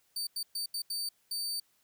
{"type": "tone bursts at uneven times", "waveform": "sawtooth", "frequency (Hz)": 4598, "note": "D8", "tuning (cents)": -37, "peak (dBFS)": -30, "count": 6, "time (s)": [[0.16, 0.27], [0.36, 0.43], [0.55, 0.66], [0.74, 0.82], [0.9, 1.09], [1.31, 1.6]], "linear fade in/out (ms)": 5, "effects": ["white hiss -71 dBFS RMS until 1.83 s"]}